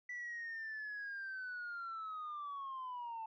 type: linear sweep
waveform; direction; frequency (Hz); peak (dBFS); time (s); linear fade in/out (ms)
sine; down; 1975.5 to 880; -40; 0.09-3.26; 5
effects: tanh soft clip ceiling -39 dBFS

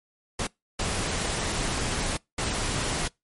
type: noise bursts at uneven times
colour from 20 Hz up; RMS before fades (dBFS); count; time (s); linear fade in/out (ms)
pink; -28; 3; 0.39-0.47 / 0.79-2.17 / 2.38-3.08; 5
effects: noise-tail reverb RT60 0.2 s tail -25 dB re dry + MP3 48 kbps

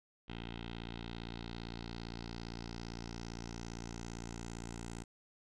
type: tone with low-pass filter sweep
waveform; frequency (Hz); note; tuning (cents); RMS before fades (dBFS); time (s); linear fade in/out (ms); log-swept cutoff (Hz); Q
10% pulse; 57.6; A#1; -20; -45; 0.28-5.04; 10; 3200 to 7800; 3.5
effects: none

